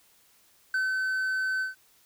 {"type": "tone with ADSR envelope", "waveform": "triangle", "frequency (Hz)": 1526, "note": "G6", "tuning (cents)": -47, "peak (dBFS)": -22, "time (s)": [0.74, 1.75], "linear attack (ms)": 3, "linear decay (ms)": 170, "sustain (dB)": -2, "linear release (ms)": 140, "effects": ["white hiss -62 dBFS RMS until 2.05 s"]}